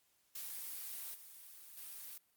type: noise with level steps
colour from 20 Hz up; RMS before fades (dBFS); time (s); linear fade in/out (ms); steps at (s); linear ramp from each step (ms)
blue; -45 / -55 / -49; 0.35-2.18; 5; 1.14 / 1.77; 5
effects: white hiss -75 dBFS RMS until 2.36 s + Opus 48 kbps